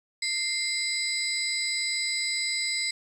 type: tone cluster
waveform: sine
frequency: 2095 / 4019 / 4788 / 5080 / 7920 Hz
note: C7 / B7 / D8 / D#8 / B8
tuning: +2 / +30 / +33 / +35 / +4 cents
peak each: -30 / -34 / -34 / -34 / -33 dBFS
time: 0.22-2.91 s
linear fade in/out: 5 ms
effects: 9-bit